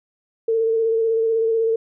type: tone with vibrato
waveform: sine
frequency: 450.8 Hz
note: A4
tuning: 42 cents sharp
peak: -16 dBFS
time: 0.48-1.76 s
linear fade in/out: 5 ms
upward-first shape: square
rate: 16 Hz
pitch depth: 19 cents each way
effects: none